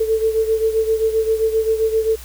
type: beating tone pair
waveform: sine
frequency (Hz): 441.7 / 449.3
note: A4 / A4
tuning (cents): +7 / +36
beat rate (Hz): 7.6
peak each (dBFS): -16 / -21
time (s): 0-2.16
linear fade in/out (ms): 10
effects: added 60 Hz sine -36 dBFS peak until 2.24 s + white hiss -40 dBFS RMS until 2.24 s